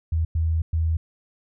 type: tone bursts at uneven times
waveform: sine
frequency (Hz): 81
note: E2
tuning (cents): -30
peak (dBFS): -19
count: 3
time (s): 0.12-0.25 / 0.35-0.62 / 0.73-0.97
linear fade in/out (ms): 5
effects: none